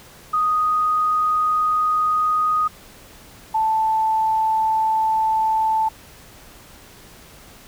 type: tone pair in turn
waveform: sine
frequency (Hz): 1244 / 879.6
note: D#6 / A5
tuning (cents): -1 / -1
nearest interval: tritone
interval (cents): 600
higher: first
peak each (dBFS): -16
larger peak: neither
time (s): 0.33-2.68 / 3.54-5.89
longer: neither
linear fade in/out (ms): 10
effects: pink hiss -45 dBFS RMS until 7.67 s